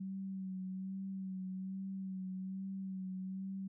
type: tone with vibrato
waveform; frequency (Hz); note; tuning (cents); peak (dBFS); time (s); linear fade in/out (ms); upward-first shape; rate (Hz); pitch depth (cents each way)
sine; 189.9; F#3; +45; -39; 0-3.68; 10; sine; 1.2; 29
effects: none